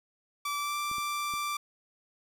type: tone with pitch glide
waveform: sawtooth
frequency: 1159 to 1175.2 Hz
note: D6 to D6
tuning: -23 to +1 cents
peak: -27 dBFS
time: 0.45-1.57 s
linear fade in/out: 5 ms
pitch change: +24 cents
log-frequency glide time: 0.57-0.76 s
type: clicks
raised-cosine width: 3 ms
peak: -35 dBFS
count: 3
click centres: 0.914 / 0.983 / 1.338 s
effects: none